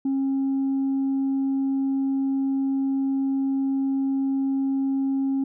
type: tone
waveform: sine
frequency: 270.8 Hz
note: C#4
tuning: 40 cents flat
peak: -19 dBFS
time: 0.05-5.44 s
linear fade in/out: 5 ms
effects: tanh soft clip ceiling -19 dBFS